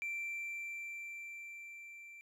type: tone with level ramp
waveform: triangle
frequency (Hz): 2349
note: D7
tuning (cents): 0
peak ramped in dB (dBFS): -34 to -49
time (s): 0.02-2.21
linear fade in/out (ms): 0
effects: tanh soft clip ceiling -31 dBFS